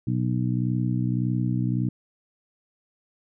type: harmonic tone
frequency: 61.74 Hz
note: B1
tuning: in tune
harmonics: 2 / 3 / 4 / 5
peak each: -24 / -28 / -30 / -32 dBFS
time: 0.07-1.89 s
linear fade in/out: 5 ms
effects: none